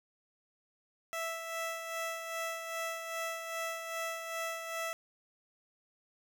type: tone with tremolo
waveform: 15% pulse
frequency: 659 Hz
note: E5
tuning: 1 cent flat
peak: -28 dBFS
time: 1.13-4.93 s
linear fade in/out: 0 ms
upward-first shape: sine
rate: 2.5 Hz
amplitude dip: 50%
effects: none